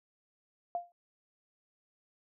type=tone with exponential decay; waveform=sine; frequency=698.5 Hz; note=F5; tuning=in tune; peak=-28 dBFS; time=0.75-0.92 s; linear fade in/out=1 ms; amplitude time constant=35 ms; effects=none